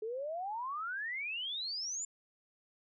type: exponential sweep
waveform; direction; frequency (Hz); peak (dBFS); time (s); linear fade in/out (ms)
sine; up; 422.6 to 7280; -36; 0.02-2.05; 5
effects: none